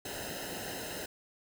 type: noise with comb filter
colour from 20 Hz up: pink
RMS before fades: -40 dBFS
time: 0.05-1.06 s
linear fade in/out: 5 ms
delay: 0.87 ms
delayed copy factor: -0.85
effects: none